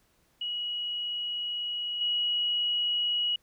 sine tone with level steps, 2911 Hz, F#7, 29 cents flat, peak -30 / -25 dBFS, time 0.41-3.36 s, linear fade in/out 5 ms, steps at 2.01 s, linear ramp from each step 2 ms, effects pink hiss -68 dBFS RMS until 3.42 s

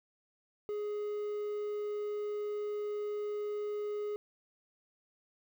triangle tone with quantisation, 417 Hz, G#4, 7 cents sharp, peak -32 dBFS, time 0.69-4.16 s, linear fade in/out 0 ms, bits 10, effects none

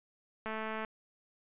click train, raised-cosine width 0.5 ms, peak -24 dBFS, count 86, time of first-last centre 0.46-0.848 s, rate 219 Hz, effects resampled to 8000 Hz

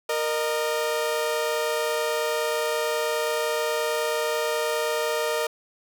sawtooth tone pair together, 466.2 / 611.8 Hz, A#4 / D#5, 0 / -29 cents, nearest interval perfect fourth, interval 471 cents, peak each -22 / -23 dBFS, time 0.09-5.47 s, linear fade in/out 5 ms, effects none

